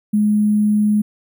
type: tone with sample-and-hold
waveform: sine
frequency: 209.9 Hz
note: G#3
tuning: 19 cents sharp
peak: -12 dBFS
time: 0.13-1.02 s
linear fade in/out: 10 ms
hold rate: 11025 Hz
effects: none